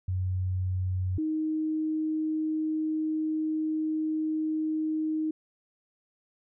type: tone pair in turn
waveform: sine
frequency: 92.5 / 312.5 Hz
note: F#2 / D#4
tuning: 0 / +8 cents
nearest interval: octave + major sixth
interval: 2108 cents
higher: second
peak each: -26 dBFS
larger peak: neither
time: 0.08-1.18 / 1.18-5.31 s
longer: second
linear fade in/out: 5 ms
effects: none